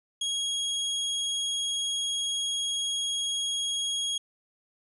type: tone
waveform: sawtooth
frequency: 3294 Hz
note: G#7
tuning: 15 cents flat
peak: -24 dBFS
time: 0.21-4.18 s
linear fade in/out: 5 ms
effects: resampled to 24000 Hz